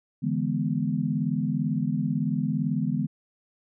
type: chord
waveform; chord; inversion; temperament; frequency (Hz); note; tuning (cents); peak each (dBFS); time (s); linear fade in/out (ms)
sine; E dominant seventh; third; equal; 146.83 / 164.81 / 207.7 / 246.9; D3 / E3 / G#3 / B3; 0 / 0 / 0 / 0; -29; 0.22-3.07; 20
effects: none